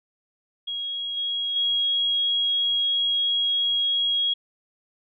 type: tone with level steps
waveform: sine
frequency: 3299 Hz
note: G#7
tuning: 12 cents flat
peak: -27 / -24 / -20 dBFS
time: 0.67-4.34 s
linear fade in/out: 10 ms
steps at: 1.17 / 1.56 s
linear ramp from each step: 2 ms
effects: none